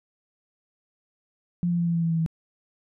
sine tone with pitch steps, 174.61 / 172.8 / 171.02 / 169.25 / 167.5 / 165.76 / 164.05 / 162.35 Hz, F3 / F3 / F3 / E3 / E3 / E3 / E3 / E3, 0 / -18 / -36 / +46 / +28 / +10 / -8 / -26 cents, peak -21 dBFS, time 1.63-2.262 s, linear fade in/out 0 ms, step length 79 ms, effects none

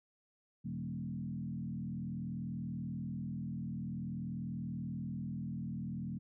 sine tone with frequency modulation, 180 Hz, F#3, 47 cents flat, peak -37 dBFS, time 0.64-6.19 s, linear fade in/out 20 ms, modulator 40.5 Hz, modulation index 1.5, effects none

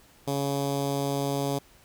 10% pulse tone with notch filter, 140 Hz, C#3, 18 cents sharp, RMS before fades -28 dBFS, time 0.27-1.59 s, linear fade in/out 10 ms, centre 1900 Hz, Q 0.84, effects pink hiss -57 dBFS RMS until 1.84 s

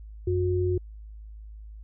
sine tone pair together, 91.45 / 361.9 Hz, F#2 / F#4, -20 / -38 cents, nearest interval 2 octaves, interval 2382 cents, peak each -25 dBFS, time 0.27-0.78 s, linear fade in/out 5 ms, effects added 53 Hz sine -40 dBFS peak until 1.83 s

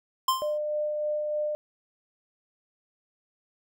square tone with exponential decay, 1046.5 Hz, C6, in tune, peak -19 dBFS, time 0.28-0.58 s, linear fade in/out 5 ms, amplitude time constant 64 ms
sine tone with tremolo, 601 Hz, D5, 40 cents sharp, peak -25 dBFS, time 0.42-1.55 s, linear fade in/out 0 ms, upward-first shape sine, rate 3.3 Hz, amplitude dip 25%
effects none

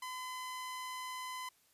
sawtooth tone, 1016 Hz, B5, 49 cents sharp, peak -37 dBFS, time 0.02-1.49 s, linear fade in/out 5 ms, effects white hiss -70 dBFS RMS until 1.73 s + resampled to 32000 Hz

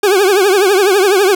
40% pulse tone with vibrato, 390.6 Hz, G4, 6 cents flat, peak -7 dBFS, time 0.03-1.35 s, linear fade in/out 5 ms, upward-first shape triangle, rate 12 Hz, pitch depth 160 cents each way, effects none

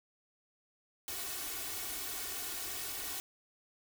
white noise with comb filter, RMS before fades -40 dBFS, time 1.08-3.2 s, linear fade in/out 0 ms, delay 2.7 ms, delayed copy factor +0.9, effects none

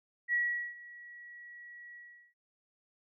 sine tone with ADSR envelope, 1924 Hz, B6, 46 cents flat, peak -26 dBFS, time 0.28-2.34 s, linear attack 51 ms, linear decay 410 ms, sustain -21 dB, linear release 390 ms, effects none

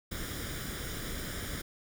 pink noise with comb filter, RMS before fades -38 dBFS, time 0.11-1.62 s, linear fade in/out 10 ms, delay 0.57 ms, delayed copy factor +0.65, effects none

